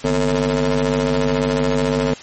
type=ring-modulated tone; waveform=25% pulse; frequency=98 Hz; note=G2; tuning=in tune; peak=-9 dBFS; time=0.04-2.14 s; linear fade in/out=5 ms; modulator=350 Hz; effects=white hiss -37 dBFS RMS until 2.22 s + MP3 32 kbps